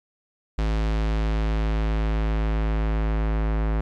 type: tone with low-pass filter sweep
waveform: square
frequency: 53.8 Hz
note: A1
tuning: 38 cents flat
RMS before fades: -23 dBFS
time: 0.58-3.81 s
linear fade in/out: 5 ms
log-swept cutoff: 4600 to 1800 Hz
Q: 0.85
effects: 10-bit